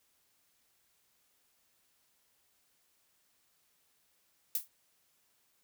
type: noise with exponential decay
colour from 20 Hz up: violet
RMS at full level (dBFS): -28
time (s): 4.55-4.68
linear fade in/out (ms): 2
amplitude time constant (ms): 27
effects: white hiss -73 dBFS RMS until 5.63 s